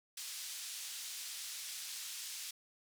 pink band-pass noise, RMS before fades -45 dBFS, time 0.17-2.51 s, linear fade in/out 5 ms, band 3800 to 11000 Hz, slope 12 dB/octave, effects none

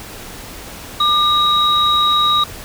sine tone pair together, 1199 / 3814 Hz, D6 / A#7, +36 / +39 cents, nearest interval octave + minor sixth, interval 2003 cents, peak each -14 dBFS, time 1-2.44 s, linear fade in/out 5 ms, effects pink hiss -33 dBFS RMS until 2.64 s

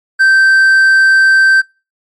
triangle tone, 1558 Hz, G6, 11 cents flat, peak -3 dBFS, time 0.19-1.62 s, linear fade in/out 20 ms, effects noise-tail reverb RT60 0.3 s tail -26 dB re dry + MP3 48 kbps

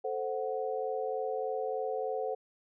sine chord, F# diminished, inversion first, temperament equal, 440 / 523.3 / 740 Hz, A4 / C5 / F#5, 0 / 0 / 0 cents, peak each -35 / -35 / -37 dBFS, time 0.04-2.35 s, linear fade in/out 10 ms, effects none

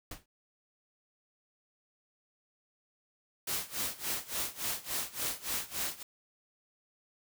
pink noise with exponential decay, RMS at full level -37 dBFS, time 0.11-0.26 s, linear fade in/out 5 ms, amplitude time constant 31 ms
white noise with tremolo, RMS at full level -33 dBFS, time 3.47-6.03 s, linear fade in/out 5 ms, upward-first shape sine, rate 3.5 Hz, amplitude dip 90%
effects none

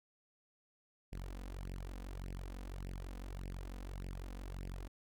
sawtooth tone with flanger, 46 Hz, F#1, 9 cents flat, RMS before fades -45 dBFS, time 1.12-4.88 s, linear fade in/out 10 ms, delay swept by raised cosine 0.38 to 4.08 ms, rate 1.7 Hz, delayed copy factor +0.85, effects none

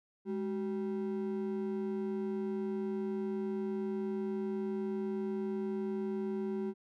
triangle ring-modulated tone, 293.7 Hz, D4, in tune, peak -28 dBFS, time 0.25-6.74 s, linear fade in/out 50 ms, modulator 85.9 Hz, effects none

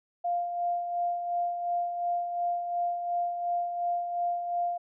sine tone with tremolo, 699 Hz, F5, 1 cent sharp, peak -25 dBFS, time 0.24-4.78 s, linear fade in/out 10 ms, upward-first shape sine, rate 2.8 Hz, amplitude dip 50%, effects none

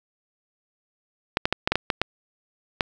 clicks, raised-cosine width 0.3 ms, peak -4 dBFS, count 9, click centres 1.371 / 1.455 / 1.526 / 1.675 / 1.72 / 1.756 / 1.902 / 2.016 / 2.808 s, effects 7-bit

